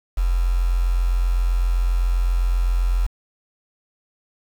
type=tone with quantisation; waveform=sine; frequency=43.85 Hz; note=F1; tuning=8 cents sharp; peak=-16 dBFS; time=0.17-3.07 s; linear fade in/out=10 ms; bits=6; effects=none